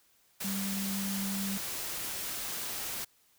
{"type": "tone in noise", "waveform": "sine", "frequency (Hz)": 196, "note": "G3", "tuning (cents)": 0, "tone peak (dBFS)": -33, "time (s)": [0.44, 1.58], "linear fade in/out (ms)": 10, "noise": "white", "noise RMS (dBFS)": -37, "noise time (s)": [0.4, 3.05], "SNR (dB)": 1, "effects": ["white hiss -67 dBFS RMS until 3.38 s"]}